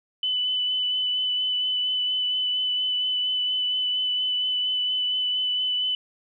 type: tone with vibrato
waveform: sine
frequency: 3000 Hz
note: F#7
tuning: 23 cents sharp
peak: -22 dBFS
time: 0.23-5.95 s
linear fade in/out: 2 ms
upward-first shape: sine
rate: 4.3 Hz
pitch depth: 13 cents each way
effects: none